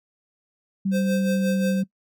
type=tone with pitch glide; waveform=sine; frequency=193.4 to 192.06 Hz; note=G3 to G3; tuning=-23 to -35 cents; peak=-20 dBFS; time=0.85-1.84 s; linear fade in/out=10 ms; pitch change=-12 cents; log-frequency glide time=1.03-1.6 s
type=tone with tremolo; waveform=square; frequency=520 Hz; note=C5; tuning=11 cents flat; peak=-25 dBFS; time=0.91-1.83 s; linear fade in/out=50 ms; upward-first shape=sine; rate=5.6 Hz; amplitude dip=60%
effects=noise-tail reverb RT60 0.1 s tail -21 dB re dry